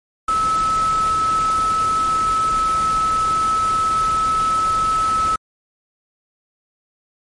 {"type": "tone in noise", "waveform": "sine", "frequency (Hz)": 1300, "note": "E6", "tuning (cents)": -24, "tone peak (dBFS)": -15, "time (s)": [0.28, 5.36], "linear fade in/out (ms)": 5, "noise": "pink", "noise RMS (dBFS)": -30, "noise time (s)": [0.28, 5.36], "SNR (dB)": 12, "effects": ["MP3 48 kbps"]}